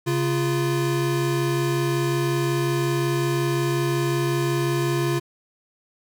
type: tone pair together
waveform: square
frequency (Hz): 137.3 / 346.4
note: C#3 / F4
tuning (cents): -16 / -14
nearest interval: octave + major third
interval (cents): 1602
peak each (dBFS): -24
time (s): 0.06-5.2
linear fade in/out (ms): 20
effects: none